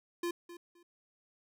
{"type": "tone with echo", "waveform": "square", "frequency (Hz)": 345.9, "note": "F4", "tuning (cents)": -17, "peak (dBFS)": -33, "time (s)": [0.23, 0.31], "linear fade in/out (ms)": 5, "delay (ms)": 260, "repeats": 2, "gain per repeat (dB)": -14, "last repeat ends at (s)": 0.83, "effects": []}